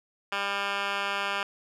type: tone with band-pass filter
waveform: 10% pulse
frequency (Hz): 199.6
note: G3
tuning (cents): +32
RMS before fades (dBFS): -30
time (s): 0.32-1.43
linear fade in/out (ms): 2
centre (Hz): 2000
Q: 2.3
effects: none